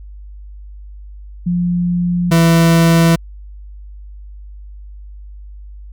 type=tone pair in turn; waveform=sine / 40% pulse; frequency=176 / 166.09 Hz; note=F3 / E3; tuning=+14 / +13 cents; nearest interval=minor second; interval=101 cents; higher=first; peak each=-13 / -7 dBFS; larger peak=second; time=1.46-2.31 / 2.31-3.16 s; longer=neither; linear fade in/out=10 ms; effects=added 50 Hz sine -31 dBFS peak until 5.92 s